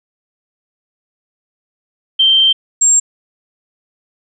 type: tone pair in turn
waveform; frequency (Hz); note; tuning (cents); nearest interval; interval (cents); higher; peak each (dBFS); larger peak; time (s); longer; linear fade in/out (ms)
sine; 3136 / 7459; G7 / A#8; 0 / 0; octave + minor third; 1500; second; -7; neither; 2.19-2.53 / 2.81-3; first; 10
effects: none